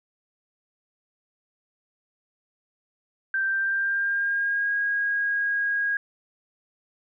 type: tone with pitch glide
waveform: sine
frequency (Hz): 1568 to 1638.4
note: G6 to G#6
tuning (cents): 0 to -24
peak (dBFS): -22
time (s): 3.34-5.97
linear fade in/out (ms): 2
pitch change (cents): +76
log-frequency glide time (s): 3.46-4.73
effects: none